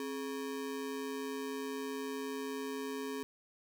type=ring-modulated tone; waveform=square; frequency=345.2 Hz; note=F4; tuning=20 cents flat; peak=-35 dBFS; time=0-3.23 s; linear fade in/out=0 ms; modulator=77.6 Hz; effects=none